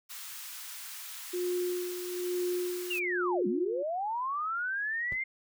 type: high-pass noise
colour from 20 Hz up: white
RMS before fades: -43 dBFS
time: 0.09-3 s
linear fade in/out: 20 ms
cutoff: 1000 Hz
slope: 24 dB/octave
type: tone with tremolo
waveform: sine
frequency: 357.9 Hz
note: F4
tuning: 42 cents sharp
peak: -28 dBFS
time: 1.33-3.83 s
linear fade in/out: 10 ms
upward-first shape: sine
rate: 1.1 Hz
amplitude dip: 60%
type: linear two-way sweep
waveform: sine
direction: down then up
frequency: 2876 to 187.7 to 2125 Hz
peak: -30 dBFS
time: 2.9-5.24 s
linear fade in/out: 10 ms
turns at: 3.47 s
type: noise with exponential decay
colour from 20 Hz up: brown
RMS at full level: -39 dBFS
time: 5.12-5.2 s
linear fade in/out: 0 ms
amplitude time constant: 17 ms
effects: none